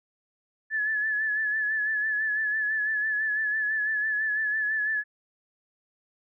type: tone with vibrato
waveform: sine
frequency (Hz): 1726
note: A6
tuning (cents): -34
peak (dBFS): -24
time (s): 0.7-5.04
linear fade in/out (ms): 50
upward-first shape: sine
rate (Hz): 6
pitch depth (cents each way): 43
effects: none